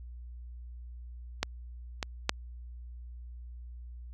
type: clicks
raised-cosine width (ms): 0.2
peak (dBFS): -10 / -14 / -7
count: 3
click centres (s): 1.43 / 2.028 / 2.294
effects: added 60 Hz sine -42 dBFS peak until 4.13 s